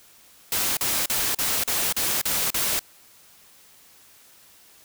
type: noise bursts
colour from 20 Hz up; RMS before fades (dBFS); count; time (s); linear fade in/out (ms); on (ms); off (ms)
white; -24; 8; 0.52-2.793; 2; 250; 39
effects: white hiss -53 dBFS RMS until 4.84 s